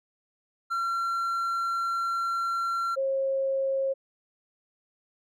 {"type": "tone pair in turn", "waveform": ["triangle", "sine"], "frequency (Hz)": [1365, 539], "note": ["F6", "C#5"], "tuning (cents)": [-40, -49], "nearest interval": "octave + major third", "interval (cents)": 1609, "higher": "first", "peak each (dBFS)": -24, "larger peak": "neither", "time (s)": [[0.7, 2.96], [2.96, 3.94]], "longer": "first", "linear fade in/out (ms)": 20, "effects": []}